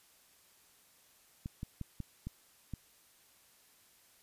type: clicks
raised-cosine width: 5 ms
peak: -27 dBFS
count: 6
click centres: 1.459 / 1.631 / 1.813 / 2.003 / 2.27 / 2.737 s
effects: white hiss -65 dBFS RMS until 4.22 s + resampled to 32000 Hz